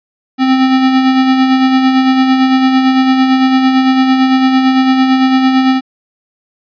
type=tone with tremolo; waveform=square; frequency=261.6 Hz; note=C4; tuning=in tune; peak=-6 dBFS; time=0.38-5.81 s; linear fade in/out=50 ms; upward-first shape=sine; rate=8.9 Hz; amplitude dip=40%; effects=resampled to 11025 Hz